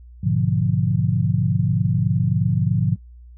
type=chord; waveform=sine; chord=G# diminished seventh; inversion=none; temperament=equal; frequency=103.83 / 123.47 / 146.83 / 174.61 Hz; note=G#2 / B2 / D3 / F3; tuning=0 / 0 / 0 / 0 cents; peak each=-22 dBFS; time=0.23-2.96 s; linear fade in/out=10 ms; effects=noise-tail reverb RT60 0.1 s tail -22 dB re dry + added 60 Hz sine -40 dBFS peak until 3.37 s